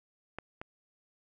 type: clicks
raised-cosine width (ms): 0.5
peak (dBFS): -23 / -25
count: 2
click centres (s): 0.386 / 0.615
effects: none